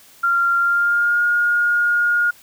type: tone with pitch glide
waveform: sine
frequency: 1385 to 1427.2 Hz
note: F6 to F6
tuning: -15 to +37 cents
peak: -14 dBFS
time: 0.23-2.31 s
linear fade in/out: 10 ms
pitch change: +52 cents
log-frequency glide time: 0.58-1.23 s
effects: white hiss -48 dBFS RMS until 2.42 s